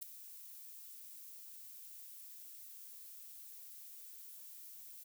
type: noise with ADSR envelope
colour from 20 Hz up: violet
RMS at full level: -40 dBFS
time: 0.01-5.04 s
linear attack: 17 ms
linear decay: 4 ms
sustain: -13 dB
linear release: 13 ms
effects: none